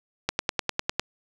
click train, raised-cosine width 0.2 ms, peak -6 dBFS, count 8, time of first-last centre 0.29-0.996 s, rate 9.92 Hz, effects none

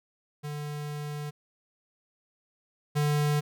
square tone pair in turn, 147.8 / 147.8 Hz, D3 / D3, +11 / +11 cents, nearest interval unison, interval 0 cents, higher neither, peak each -34 / -24 dBFS, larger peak second, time 0.43-1.31 / 2.95-3.41 s, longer first, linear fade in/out 20 ms, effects none

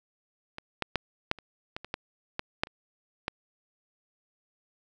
clicks, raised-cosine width 0.3 ms, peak -22 / -12 / -10 / -9 / -30 / -19 / -25 / -15 / -14 / -9 / -30 / -13 dBFS, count 12, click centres 0.584 / 0.823 / 0.957 / 1.314 / 1.387 / 1.765 / 1.846 / 1.941 / 2.394 / 2.635 / 2.671 / 3.281 s, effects none

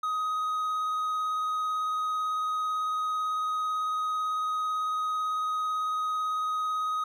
triangle tone with vibrato, 1256 Hz, D#6, 16 cents sharp, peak -25 dBFS, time 0.03-7.04 s, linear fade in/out 5 ms, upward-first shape triangle, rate 18 Hz, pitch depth 12 cents each way, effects none

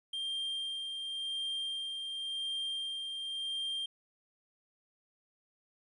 triangle tone with tremolo, 3185 Hz, G7, 27 cents sharp, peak -32 dBFS, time 0.13-3.86 s, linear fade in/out 5 ms, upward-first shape sine, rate 0.92 Hz, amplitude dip 35%, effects resampled to 24000 Hz + 12-bit

